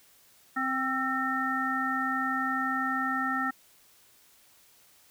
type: harmonic tone with a mistuned harmonic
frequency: 261.6 Hz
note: C4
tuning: in tune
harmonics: 1 / 3 / 5 / 7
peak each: -33 / -35 / -30 / -32 dBFS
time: 0.56-3.51 s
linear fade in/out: 10 ms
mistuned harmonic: 5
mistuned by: +34 cents
effects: white hiss -60 dBFS RMS until 5.1 s